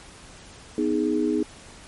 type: chord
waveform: sine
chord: G# minor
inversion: first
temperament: just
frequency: 249.2 / 311.5 / 415.3 Hz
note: B3 / D#4 / G#4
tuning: +16 / +2 / 0 cents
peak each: -26 / -23 / -26 dBFS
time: 0.78-1.43 s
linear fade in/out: 2 ms
effects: pink hiss -46 dBFS RMS until 1.87 s + MP3 48 kbps